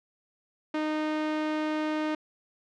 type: tone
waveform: sawtooth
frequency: 307.9 Hz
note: D#4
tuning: 18 cents flat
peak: -23 dBFS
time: 0.74-2.15 s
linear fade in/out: 5 ms
effects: low-pass 3000 Hz 12 dB/octave